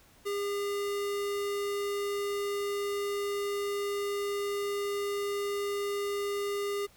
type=tone; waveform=square; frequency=404.7 Hz; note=G#4; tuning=45 cents flat; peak=-31 dBFS; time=0.25-6.87 s; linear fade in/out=20 ms; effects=pink hiss -60 dBFS RMS until 6.96 s